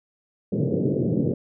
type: band-pass noise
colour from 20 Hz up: pink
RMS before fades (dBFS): -23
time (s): 0.52-1.34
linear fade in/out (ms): 5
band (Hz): 110 to 510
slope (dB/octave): 48
effects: none